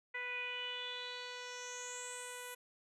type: tone with low-pass filter sweep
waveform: 10% pulse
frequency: 493.9 Hz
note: B4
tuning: in tune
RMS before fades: -44 dBFS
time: 0.14-2.55 s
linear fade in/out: 10 ms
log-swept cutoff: 2100 to 11000 Hz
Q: 6.4
effects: none